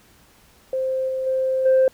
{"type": "tone with level steps", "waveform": "sine", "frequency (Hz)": 523.3, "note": "C5", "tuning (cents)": 0, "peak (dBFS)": [-20, -22, -18, -11], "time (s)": [0.73, 1.88], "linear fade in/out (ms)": 2, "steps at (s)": [1.08, 1.26, 1.65], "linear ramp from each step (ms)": 10, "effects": ["tanh soft clip ceiling -10 dBFS", "pink hiss -54 dBFS RMS until 1.93 s"]}